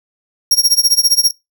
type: tone with tremolo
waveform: sawtooth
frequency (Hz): 5588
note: F8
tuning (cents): 0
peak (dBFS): -4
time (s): 0.51-1.31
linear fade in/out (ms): 2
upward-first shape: sine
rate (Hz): 15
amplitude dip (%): 90
effects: noise-tail reverb RT60 0.2 s tail -23 dB re dry